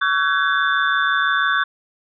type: tone cluster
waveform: sine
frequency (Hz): 1130 / 1356 / 1517 / 1663 / 3537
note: C#6 / E6 / F#6 / G#6 / A7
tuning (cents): +33 / +49 / +43 / +2 / +8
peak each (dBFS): -21 / -26 / -19 / -23 / -27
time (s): 0.01-1.64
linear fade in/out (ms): 10
effects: none